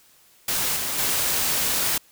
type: noise with level steps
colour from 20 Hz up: white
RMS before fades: -24 / -27 / -23 dBFS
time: 0.48-1.98 s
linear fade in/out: 5 ms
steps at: 0.76 / 0.98 s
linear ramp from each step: 5 ms
effects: white hiss -56 dBFS RMS until 2.11 s